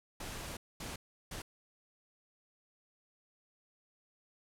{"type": "noise bursts at uneven times", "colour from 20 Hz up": "pink", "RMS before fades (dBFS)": -43, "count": 3, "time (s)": [[0.2, 0.57], [0.8, 0.96], [1.31, 1.42]], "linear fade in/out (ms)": 5, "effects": ["low-pass 12000 Hz 12 dB/octave"]}